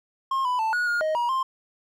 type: tone with pitch steps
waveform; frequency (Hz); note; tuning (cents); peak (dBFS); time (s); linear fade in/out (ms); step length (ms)
triangle; 1070 / 995 / 884 / 1455 / 1424 / 625 / 956 / 1052; C6 / B5 / A5 / F#6 / F6 / D#5 / A#5 / C6; +38 / +13 / +8 / -29 / +33 / +8 / +43 / +9; -20; 0.31-1.43; 5; 140
effects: none